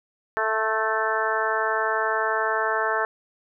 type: harmonic tone with a mistuned harmonic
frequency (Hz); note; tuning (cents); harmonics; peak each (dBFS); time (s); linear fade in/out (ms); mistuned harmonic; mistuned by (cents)
220; A3; 0; 2 / 3 / 4 / 5 / 6 / 7 / 8; -29 / -29 / -29 / -29 / -29 / -29 / -29; 0.37-3.05; 0; 5; -18
effects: none